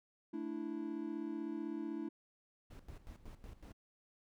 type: chord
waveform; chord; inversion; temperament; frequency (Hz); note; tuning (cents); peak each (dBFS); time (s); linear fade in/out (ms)
triangle; A suspended fourth; none; equal; 220 / 293.7 / 329.6; A3 / D4 / E4; 0 / 0 / 0; -44 / -41 / -40; 0.33-2.09; 10
type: noise with tremolo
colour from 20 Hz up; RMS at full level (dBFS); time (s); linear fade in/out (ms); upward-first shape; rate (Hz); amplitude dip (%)
brown; -50; 2.7-3.73; 10; square; 5.4; 75
effects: none